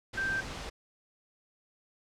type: tone in noise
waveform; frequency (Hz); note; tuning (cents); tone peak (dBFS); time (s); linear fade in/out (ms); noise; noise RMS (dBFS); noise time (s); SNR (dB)
sine; 1568; G6; 0; -29; 0.17-0.41; 10; pink; -40; 0.13-0.7; +8
effects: low-pass 6000 Hz 12 dB/octave